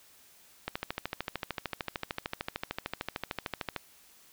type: click train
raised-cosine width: 0.3 ms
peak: -16 dBFS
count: 42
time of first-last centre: 0.68-3.763 s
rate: 13.3 Hz
effects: white hiss -59 dBFS RMS until 4.32 s